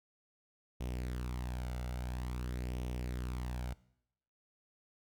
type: tone with flanger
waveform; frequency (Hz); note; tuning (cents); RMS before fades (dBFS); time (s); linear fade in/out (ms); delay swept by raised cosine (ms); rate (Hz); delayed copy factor
sawtooth; 61.74; B1; 0; -39; 0.8-3.74; 10; 0.33 to 1.43; 0.49; +0.5
effects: noise-tail reverb RT60 0.8 s tail -21 dB re dry